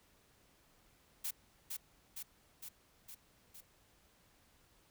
blue noise with echo, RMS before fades -39 dBFS, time 1.24-1.31 s, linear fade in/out 10 ms, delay 460 ms, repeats 5, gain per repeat -3 dB, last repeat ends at 3.61 s, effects pink hiss -69 dBFS RMS until 4.9 s

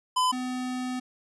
square tone pair in turn, 1011 / 252.8 Hz, B5 / B3, +40 / +41 cents, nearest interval 2 octaves, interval 2399 cents, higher first, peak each -22 / -30 dBFS, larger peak first, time 0.16-0.32 / 0.32-1 s, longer second, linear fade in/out 10 ms, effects resampled to 24000 Hz

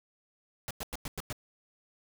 pink noise bursts, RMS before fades -37 dBFS, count 6, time 0.68-1.327 s, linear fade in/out 0 ms, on 27 ms, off 97 ms, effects none

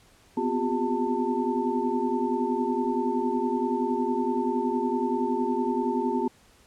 sine tone cluster, 245.2 / 255.9 / 356.8 / 401.4 / 892 Hz, B3 / C4 / F4 / G4 / A5, -12 / -38 / +37 / +41 / +23 cents, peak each -30 dBFS, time 0.37-6.28 s, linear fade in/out 5 ms, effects pink hiss -58 dBFS RMS until 6.66 s + low-pass 11000 Hz 12 dB/octave

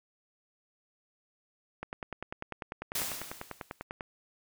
click train, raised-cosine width 0.5 ms, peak -22 dBFS, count 23, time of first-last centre 1.83-4.008 s, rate 10.1 Hz
white noise with exponential decay, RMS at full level -31 dBFS, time 2.95-3.83 s, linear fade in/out 5 ms, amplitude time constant 190 ms
effects none

